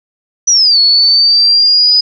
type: exponential two-way sweep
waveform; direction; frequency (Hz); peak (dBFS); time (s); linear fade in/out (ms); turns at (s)
sine; down then up; 5990 to 4379 to 4992; -5; 0.47-2.01; 10; 0.79
effects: none